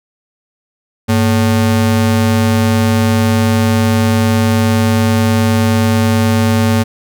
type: ring-modulated tone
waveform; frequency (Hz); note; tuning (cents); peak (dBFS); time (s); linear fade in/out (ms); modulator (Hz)
square; 164.8; E3; 0; -7; 1.08-6.84; 20; 64.7
effects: none